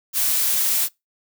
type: noise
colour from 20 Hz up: blue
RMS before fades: -20 dBFS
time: 0.13-0.89 s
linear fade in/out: 50 ms
effects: noise-tail reverb RT60 0.2 s tail -24 dB re dry